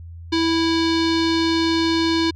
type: tone with low-pass filter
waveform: square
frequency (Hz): 328.5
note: E4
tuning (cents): -6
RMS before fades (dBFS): -19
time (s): 0.32-2.31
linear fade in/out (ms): 10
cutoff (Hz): 4300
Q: 3.9
effects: added 84 Hz sine -34 dBFS peak until 2.35 s